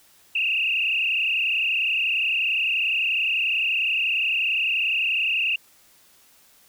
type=tone with frequency modulation; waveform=sine; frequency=2670 Hz; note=E7; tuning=22 cents sharp; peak=-20 dBFS; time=0.35-5.56 s; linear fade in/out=5 ms; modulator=31.5 Hz; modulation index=4.8; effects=white hiss -56 dBFS RMS until 6.68 s